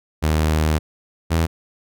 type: tone pair in turn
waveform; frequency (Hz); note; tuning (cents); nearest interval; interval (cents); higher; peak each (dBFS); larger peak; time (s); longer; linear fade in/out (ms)
sawtooth; 77.78 / 81.99; D#2 / E2; 0 / -9; minor second; 91; second; -12; neither; 0.22-0.79 / 1.3-1.47; first; 20
effects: none